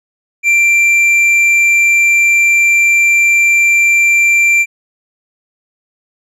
triangle tone with tanh clipping, 2359 Hz, D7, 7 cents sharp, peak -8 dBFS, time 0.43-4.66 s, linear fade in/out 50 ms, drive 10 dB, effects none

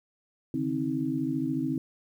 sine tone cluster, 140.1 / 154.6 / 263 / 316.3 Hz, C#3 / D#3 / C4 / D#4, +19 / -11 / +9 / +29 cents, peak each -36 / -37 / -29 / -31 dBFS, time 0.54-1.78 s, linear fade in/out 2 ms, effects 10-bit

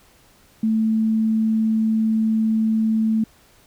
sine tone, 220.6 Hz, A3, 5 cents sharp, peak -16 dBFS, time 0.63-3.24 s, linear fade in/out 5 ms, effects pink hiss -54 dBFS RMS until 3.66 s

